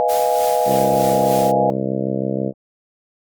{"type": "chord", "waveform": "sine", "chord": "F half-diminished seventh", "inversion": "second", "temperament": "equal", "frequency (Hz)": [493.9, 622.3, 698.5, 830.6], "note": ["Cb5", "Eb5", "F5", "Ab5"], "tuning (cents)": [0, 0, 0, 0], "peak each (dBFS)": -20, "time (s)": [0, 1.7], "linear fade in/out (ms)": 0}
{"type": "noise with tremolo", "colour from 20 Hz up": "white", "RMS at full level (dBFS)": -29, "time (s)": [0.08, 1.52], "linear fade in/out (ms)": 20, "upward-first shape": "sine", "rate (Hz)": 3.3, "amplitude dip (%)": 45}
{"type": "harmonic tone", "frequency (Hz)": 66.2, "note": "C2", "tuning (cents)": 21, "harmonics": [2, 3, 4, 5, 6, 7, 8, 9, 10], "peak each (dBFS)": [-27, -24, -28, -27, -33, -27, -28, -29, -35], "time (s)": [0.65, 2.53], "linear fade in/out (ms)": 50}
{"effects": ["Opus 32 kbps"]}